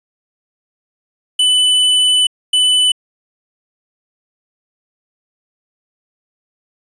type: tone pair in turn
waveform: square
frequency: 2996 / 2996 Hz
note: F#7 / F#7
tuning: +21 / +21 cents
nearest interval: unison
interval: 0 cents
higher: neither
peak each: -10 dBFS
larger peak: neither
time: 1.39-2.27 / 2.53-2.92 s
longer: first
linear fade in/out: 5 ms
effects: resampled to 22050 Hz